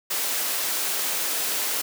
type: high-pass noise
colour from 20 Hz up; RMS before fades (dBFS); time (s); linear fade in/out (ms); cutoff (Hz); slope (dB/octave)
white; -26; 0.1-1.82; 10; 300; 12
effects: none